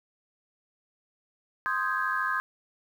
sine chord, Ab major seventh, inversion first, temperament equal, 1046.5 / 1244.5 / 1568 / 1661.2 Hz, C6 / Eb6 / G6 / Ab6, 0 / 0 / 0 / 0 cents, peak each -31 dBFS, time 1.66-2.4 s, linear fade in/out 0 ms, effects tanh soft clip ceiling -15 dBFS + 9-bit

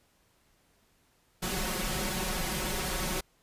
pink noise with comb filter, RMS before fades -32 dBFS, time 1.42-3.21 s, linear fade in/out 10 ms, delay 5.4 ms, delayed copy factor +1, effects pink hiss -68 dBFS RMS until 3.42 s + resampled to 32000 Hz

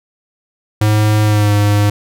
square tone with pitch glide, 106.6 to 103.15 Hz, G#2 to G#2, +46 to -11 cents, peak -10 dBFS, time 0.81-1.9 s, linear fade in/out 5 ms, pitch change -57 cents, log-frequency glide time 1.23-1.52 s, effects none

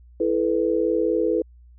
sine chord, E suspended fourth, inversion none, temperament equal with one note detuned, 329.6 / 433.9 / 493.9 Hz, E4 / A4 / B4, 0 / -24 / 0 cents, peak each -23 dBFS, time 0.2-1.42 s, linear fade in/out 5 ms, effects added 60 Hz sine -46 dBFS peak until 1.78 s

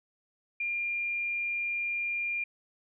sine tone, 2400 Hz, D7, 37 cents sharp, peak -29 dBFS, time 0.6-2.44 s, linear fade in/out 5 ms, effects none

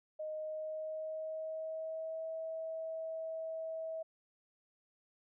sine tone with pitch glide, 620 to 645.6 Hz, D#5 to E5, -6 to -36 cents, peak -38 dBFS, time 0.19-4.03 s, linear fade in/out 10 ms, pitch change +70 cents, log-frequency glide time 0.33-2.26 s, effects none

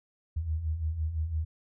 sine beating tone pair, 74.8 / 80.7 Hz, D2 / E2, +32 / -36 cents, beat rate 5.9 Hz, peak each -36 / -29 dBFS, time 0.36-1.45 s, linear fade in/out 10 ms, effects none

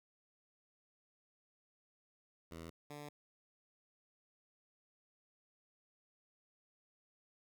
10% pulse tone pair in turn, 82.41 / 146.84 Hz, E2 / D3, 0 / 0 cents, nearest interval minor seventh, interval 1000 cents, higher second, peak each -39 / -39 dBFS, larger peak neither, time 2.51-2.7 / 2.9-3.09 s, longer neither, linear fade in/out 5 ms, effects none

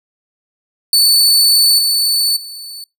sawtooth tone with level steps, 4486 Hz, C#8, 20 cents sharp, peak -5 / -9 / -25 dBFS, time 0.93-2.84 s, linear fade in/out 2 ms, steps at 1.78 / 2.36 s, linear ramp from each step 10 ms, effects noise-tail reverb RT60 0.2 s tail -25 dB re dry

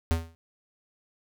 square tone with exponential decay, 82.41 Hz, E2, in tune, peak -19 dBFS, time 0.11-0.35 s, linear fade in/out 0 ms, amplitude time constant 51 ms, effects none

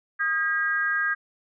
sine tone cluster, 1242 / 1618 / 1927 Hz, D#6 / G#6 / B6, -3 / -46 / -43 cents, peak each -30 / -23 / -31 dBFS, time 0.19-1.15 s, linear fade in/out 20 ms, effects none

